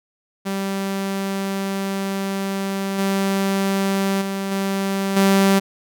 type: tone with level steps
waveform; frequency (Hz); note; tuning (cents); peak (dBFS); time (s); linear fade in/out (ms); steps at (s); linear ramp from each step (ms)
sawtooth; 195.2; G3; -7; -18 / -14 / -19 / -16 / -9; 0.45-5.6; 20; 2.98 / 4.21 / 4.51 / 5.16; 10
effects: none